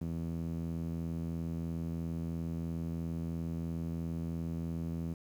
sawtooth tone with band-pass filter, 83 Hz, E2, 12 cents sharp, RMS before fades -37 dBFS, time 0.01-5.14 s, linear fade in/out 5 ms, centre 190 Hz, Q 1.8, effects 10-bit

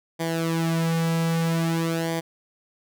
sawtooth tone with flanger, 164.81 Hz, E3, in tune, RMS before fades -24 dBFS, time 0.19-2.21 s, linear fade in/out 20 ms, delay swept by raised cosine 0.74 to 3.34 ms, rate 0.51 Hz, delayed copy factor -0.75, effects none

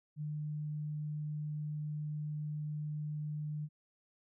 sine tone, 150.6 Hz, D3, 44 cents sharp, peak -36 dBFS, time 0.16-3.69 s, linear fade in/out 50 ms, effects none

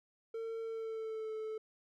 triangle tone with pitch glide, 452.5 to 436.6 Hz, A4 to A4, +48 to -13 cents, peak -36 dBFS, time 0.34-1.58 s, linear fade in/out 5 ms, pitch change -61 cents, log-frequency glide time 0.61-1.33 s, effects none

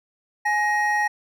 triangle tone pair together, 837.9 / 1881 Hz, G#5 / A#6, +15 / +15 cents, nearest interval octave + major second, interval 1400 cents, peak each -20 dBFS, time 0.45-1.08 s, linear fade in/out 10 ms, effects none

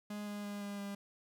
45% pulse tone with pitch steps, 207.7 / 205.9 / 204.1 / 202.4 / 200.6 Hz, G#3 / G#3 / G#3 / G#3 / G3, 0 / -15 / -30 / -44 / +40 cents, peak -40 dBFS, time 0.1-0.95 s, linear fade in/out 5 ms, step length 170 ms, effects none

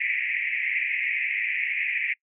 white band-pass noise, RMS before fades -27 dBFS, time 0-2.14 s, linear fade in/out 10 ms, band 1900 to 2500 Hz, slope 96 dB/octave, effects noise-tail reverb RT60 0.1 s tail -26 dB re dry

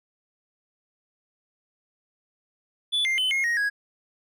triangle tone with pitch steps, 3460 / 2102 / 3037 / 2151 / 1877 / 1657 Hz, A7 / C7 / F#7 / C7 / A#6 / G#6, -30 / +7 / +44 / +47 / +11 / -4 cents, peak -20 dBFS, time 2.92-3.7 s, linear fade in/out 20 ms, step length 130 ms, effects none

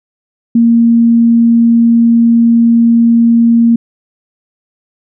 sine tone, 232.4 Hz, A#3, 5 cents flat, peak -4 dBFS, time 0.55-3.76 s, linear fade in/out 5 ms, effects none

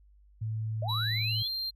sine tone, 110 Hz, A2, in tune, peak -30 dBFS, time 0.41-1.43 s, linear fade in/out 10 ms
sine linear sweep, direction up, 563 to 3505 Hz, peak -34 dBFS, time 0.82-1.48 s, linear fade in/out 5 ms
triangle tone with pitch glide, 3920 to 4177 Hz, B7 to C8, -14 to -4 cents, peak -30 dBFS, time 0.88-1.71 s, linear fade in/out 20 ms, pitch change +110 cents, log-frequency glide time 1.03-1.48 s
effects added 50 Hz sine -56 dBFS peak until 1.75 s

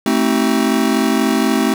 square chord, A diminished seventh, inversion none, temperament just, 220 / 264 / 316.8 / 380.2 Hz, A3 / C4 / Eb4 / Gb4, 0 / +16 / +31 / +47 cents, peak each -18 / -18 / -21 / -22 dBFS, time 0.06-1.74 s, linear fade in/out 2 ms, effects none

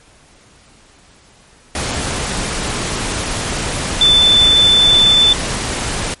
sine tone in noise, 3520 Hz, A7, in tune, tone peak -7 dBFS, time 4.01-5.33 s, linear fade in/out 2 ms, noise pink, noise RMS -20 dBFS, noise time 1.75-6.14 s, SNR +10 dB, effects pink hiss -47 dBFS RMS until 6.2 s + MP3 48 kbps

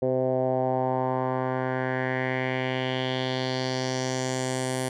10% pulse tone with low-pass filter sweep, 129.2 Hz, C3, 21 cents flat, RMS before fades -27 dBFS, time 0.02-4.89 s, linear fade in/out 5 ms, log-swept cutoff 510 to 10000 Hz, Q 3, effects none

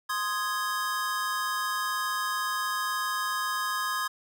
square chord, Ab major, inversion first, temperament equal, 1046.5 / 1244.5 / 1661.2 Hz, C6 / Eb6 / Ab6, 0 / 0 / 0 cents, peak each -33 dBFS, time 0.09-4.08 s, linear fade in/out 10 ms, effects none

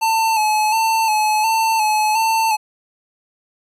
square tone with vibrato, 875 Hz, A5, 10 cents flat, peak -15 dBFS, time 0.01-2.57 s, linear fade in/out 20 ms, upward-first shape square, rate 1.4 Hz, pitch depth 38 cents each way, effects resampled to 32000 Hz

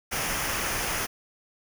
pink noise with comb filter, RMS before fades -29 dBFS, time 0.11-1.07 s, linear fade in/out 20 ms, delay 0.25 ms, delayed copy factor -0.55, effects none

